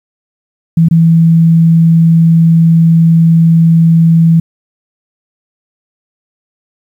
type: tone with dropouts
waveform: sine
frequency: 164.81 Hz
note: E3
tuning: in tune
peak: -3 dBFS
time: 0.77-4.4 s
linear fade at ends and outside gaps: 5 ms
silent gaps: 0.886-0.91 s
effects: 7-bit

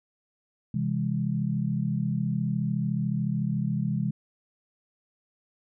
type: chord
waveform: sine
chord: C augmented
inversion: none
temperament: equal with one note detuned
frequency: 130.81 / 164.81 / 204.3 Hz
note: C3 / E3 / G#3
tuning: 0 / 0 / -28 cents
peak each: -29 dBFS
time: 0.74-4.11 s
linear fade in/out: 5 ms
effects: none

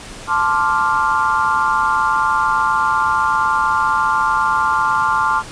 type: chord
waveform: sine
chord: D minor seventh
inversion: second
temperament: equal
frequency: 880 / 1046.5 / 1174.7 / 1396.9 Hz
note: A5 / C6 / D6 / F6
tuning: 0 / 0 / 0 / 0 cents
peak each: -19 dBFS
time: 0.27-5.43 s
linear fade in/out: 50 ms
effects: pink hiss -34 dBFS RMS until 5.51 s + resampled to 22050 Hz

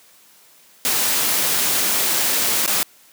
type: noise with dropouts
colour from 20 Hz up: white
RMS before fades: -19 dBFS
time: 0.85-2.83 s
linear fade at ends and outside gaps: 0 ms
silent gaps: 2.662-2.677 s
effects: white hiss -51 dBFS RMS until 3.12 s + high-pass 150 Hz 12 dB/octave

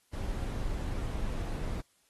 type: noise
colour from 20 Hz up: brown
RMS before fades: -34 dBFS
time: 0.13-1.81 s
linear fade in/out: 5 ms
effects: white hiss -70 dBFS RMS until 2.09 s + AAC 32 kbps

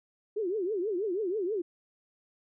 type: tone with vibrato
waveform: sine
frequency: 392 Hz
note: G4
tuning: in tune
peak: -28 dBFS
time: 0.36-1.62 s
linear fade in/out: 10 ms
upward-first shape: triangle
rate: 6.2 Hz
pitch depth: 270 cents each way
effects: none

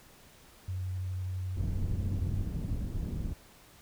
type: tone with vibrato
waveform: sine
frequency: 92.5 Hz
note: F#2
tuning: in tune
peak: -32 dBFS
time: 0.68-2.44 s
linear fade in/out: 5 ms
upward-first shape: square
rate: 12 Hz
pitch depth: 11 cents each way
type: low-pass noise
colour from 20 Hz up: pink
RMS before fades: -34 dBFS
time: 1.56-3.34 s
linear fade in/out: 10 ms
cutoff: 180 Hz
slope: 12 dB/octave
effects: pink hiss -57 dBFS RMS until 3.81 s

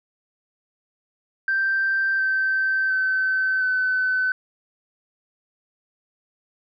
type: tone with pitch steps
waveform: sine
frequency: 1568 / 1550 / 1532.2 / 1514.6 Hz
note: G6 / G6 / G6 / F#6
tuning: 0 / -20 / -40 / +40 cents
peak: -18 dBFS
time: 1.48-4.32 s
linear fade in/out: 2 ms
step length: 710 ms
effects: tanh soft clip ceiling -14 dBFS

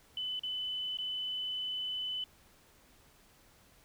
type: tone with dropouts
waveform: sine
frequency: 3010 Hz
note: F#7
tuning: 29 cents sharp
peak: -34 dBFS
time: 0.17-2.24 s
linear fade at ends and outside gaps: 2 ms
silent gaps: 0.394-0.434 / 0.972-0.986 s
effects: pink hiss -63 dBFS RMS until 3.84 s

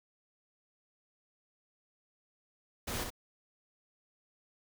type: noise with echo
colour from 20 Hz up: pink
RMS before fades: -37 dBFS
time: 2.87-3.04 s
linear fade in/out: 10 ms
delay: 64 ms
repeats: 1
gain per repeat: -4 dB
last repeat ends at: 3.104 s
effects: none

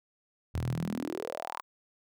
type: tone with high-pass filter sweep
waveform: sawtooth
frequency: 40.18 Hz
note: E1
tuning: 44 cents flat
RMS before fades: -35 dBFS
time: 0.54-1.62 s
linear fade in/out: 0 ms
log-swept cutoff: 86 to 1100 Hz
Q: 5.7
effects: none

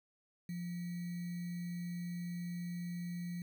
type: tone with sample-and-hold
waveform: sine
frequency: 174.61 Hz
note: F3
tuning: in tune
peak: -38 dBFS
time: 0.49-3.42 s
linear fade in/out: 2 ms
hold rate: 2100 Hz
effects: none

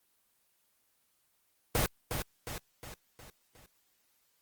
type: noise with echo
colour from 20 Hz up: pink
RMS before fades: -28 dBFS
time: 1.75-1.86 s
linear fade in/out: 0 ms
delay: 360 ms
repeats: 5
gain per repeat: -6 dB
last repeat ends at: 3.66 s
effects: white hiss -73 dBFS RMS until 4.41 s + Opus 24 kbps

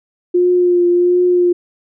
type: tone with vibrato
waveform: sine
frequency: 354.5 Hz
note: F4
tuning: 26 cents sharp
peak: -9 dBFS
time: 0.34-1.53 s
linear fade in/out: 10 ms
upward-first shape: triangle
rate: 1.4 Hz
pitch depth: 25 cents each way
effects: none

